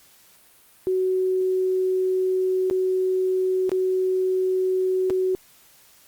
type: tone with dropouts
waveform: sine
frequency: 373.1 Hz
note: F#4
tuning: 14 cents sharp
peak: -19 dBFS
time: 0.87-5.35 s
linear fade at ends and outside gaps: 0 ms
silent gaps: 2.7-2.71 / 3.694-3.717 / 5.099-5.105 s
effects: white hiss -54 dBFS RMS until 6.07 s + Opus 48 kbps